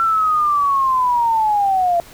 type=linear sweep; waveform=sine; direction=down; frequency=1354 to 678 Hz; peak=-13 dBFS; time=0-2 s; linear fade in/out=0 ms; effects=pink hiss -42 dBFS RMS until 2.13 s